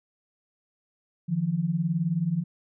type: beating tone pair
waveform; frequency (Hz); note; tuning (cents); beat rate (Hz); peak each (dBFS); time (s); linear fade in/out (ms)
sine; 153.6 / 172.6; D#3 / F3; -22 / -20; 19; -28 / -25; 1.28-2.44; 20
effects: none